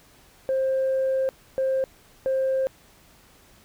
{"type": "tone bursts at uneven times", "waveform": "sine", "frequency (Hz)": 529, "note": "C5", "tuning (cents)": 19, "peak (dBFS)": -19, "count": 3, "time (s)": [[0.49, 1.29], [1.58, 1.84], [2.26, 2.67]], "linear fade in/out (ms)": 0, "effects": ["tanh soft clip ceiling -18 dBFS", "pink hiss -55 dBFS RMS until 3.64 s"]}